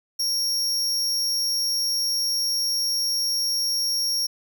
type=tone with amplitude modulation; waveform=40% pulse; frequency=5570 Hz; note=F8; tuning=5 cents flat; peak=-18 dBFS; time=0.19-4.27 s; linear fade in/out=10 ms; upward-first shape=sine; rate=260 Hz; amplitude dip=60%; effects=none